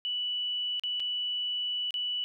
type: tone with dropouts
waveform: sine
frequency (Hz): 2960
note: F#7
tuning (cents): 0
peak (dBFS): -29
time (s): 0.05-2.24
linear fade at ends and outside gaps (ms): 0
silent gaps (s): 0.796-0.836 / 0.998-1.002 / 1.907-1.941
effects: none